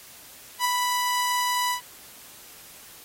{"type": "tone with ADSR envelope", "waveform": "sawtooth", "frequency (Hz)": 987.8, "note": "B5", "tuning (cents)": 0, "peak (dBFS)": -15, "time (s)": [0.59, 1.81], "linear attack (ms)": 62, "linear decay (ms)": 4, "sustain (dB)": -4, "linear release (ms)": 97, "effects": ["white hiss -47 dBFS RMS until 3.04 s", "AAC 48 kbps"]}